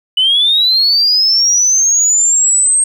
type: linear sweep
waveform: sine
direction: up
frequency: 2960 to 8460 Hz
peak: -7 dBFS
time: 0.17-2.84 s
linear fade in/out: 5 ms
effects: tanh soft clip ceiling -3 dBFS + 8-bit